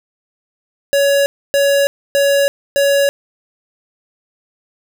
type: tone bursts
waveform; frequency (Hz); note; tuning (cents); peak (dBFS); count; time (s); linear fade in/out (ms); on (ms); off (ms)
square; 561; C#5; +21; -11; 4; 0.93-3.09; 0; 330; 280
effects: none